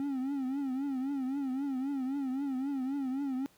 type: tone with vibrato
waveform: triangle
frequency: 269.6 Hz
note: C#4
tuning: 48 cents flat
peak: -29 dBFS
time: 0-3.46 s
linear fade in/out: 0 ms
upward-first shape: triangle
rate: 3.8 Hz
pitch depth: 120 cents each way
effects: pink hiss -64 dBFS RMS until 3.57 s + high-pass 80 Hz 12 dB/octave